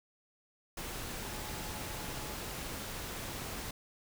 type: tone in noise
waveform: sine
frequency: 852 Hz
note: G#5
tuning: 44 cents sharp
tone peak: -52 dBFS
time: 1.25-2.37 s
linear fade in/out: 5 ms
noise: pink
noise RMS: -41 dBFS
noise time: 0.77-3.71 s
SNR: -14 dB
effects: none